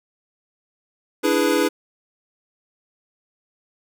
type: chord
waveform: square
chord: E dominant seventh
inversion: third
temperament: equal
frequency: 293.7 / 329.6 / 415.3 / 493.9 Hz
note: D4 / E4 / G#4 / B4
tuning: 0 / 0 / 0 / 0 cents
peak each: -23 dBFS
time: 1.23-1.69 s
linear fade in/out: 20 ms
effects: none